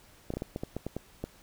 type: clicks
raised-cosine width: 2 ms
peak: -20 dBFS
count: 10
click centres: 0.304 / 0.338 / 0.37 / 0.421 / 0.561 / 0.635 / 0.766 / 0.866 / 0.966 / 1.24 s
effects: pink hiss -58 dBFS RMS until 1.42 s